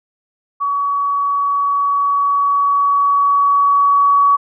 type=tone with level ramp; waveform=sine; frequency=1131 Hz; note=C#6; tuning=34 cents sharp; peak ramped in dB=-15 to -8 dBFS; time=0.6-4.37 s; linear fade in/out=20 ms; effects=none